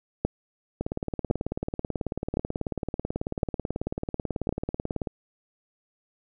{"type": "two click trains", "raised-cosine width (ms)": 2, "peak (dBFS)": [-15, -9], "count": [79, 5], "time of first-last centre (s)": [[0.81, 5.072], [0.25, 4.492]], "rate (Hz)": [18.3, 0.943], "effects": []}